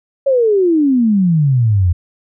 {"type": "exponential sweep", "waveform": "sine", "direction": "down", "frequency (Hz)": [561, 83.4], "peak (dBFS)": -9, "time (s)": [0.26, 1.93], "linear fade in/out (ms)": 10, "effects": []}